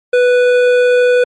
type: tone with hard clipping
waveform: sine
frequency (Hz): 493.9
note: B4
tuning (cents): 0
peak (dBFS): -9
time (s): 0.13-1.24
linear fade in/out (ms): 5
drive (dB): 11
effects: MP3 48 kbps